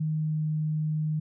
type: tone with pitch glide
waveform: sine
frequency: 155.56 to 154.4 Hz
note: D#3 to D#3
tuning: 0 to -13 cents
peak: -25 dBFS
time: 0-1.2 s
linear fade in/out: 10 ms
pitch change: -13 cents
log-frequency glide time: 0.11-0.45 s
effects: none